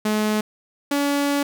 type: tone pair in turn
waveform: sawtooth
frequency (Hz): 213.4 / 284.6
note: G#3 / C#4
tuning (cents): +47 / +46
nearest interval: perfect fourth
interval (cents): 499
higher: second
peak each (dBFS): -15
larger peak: neither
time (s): 0.05-0.41 / 0.91-1.43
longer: second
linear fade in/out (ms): 5
effects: none